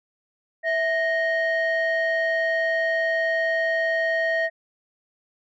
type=tone pair together; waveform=sine; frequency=655.3 / 1864.7 Hz; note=E5 / A#6; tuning=-10 / 0 cents; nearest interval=octave + tritone; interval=1810 cents; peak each=-21 dBFS; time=0.63-4.5 s; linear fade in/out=50 ms; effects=tanh soft clip ceiling -17 dBFS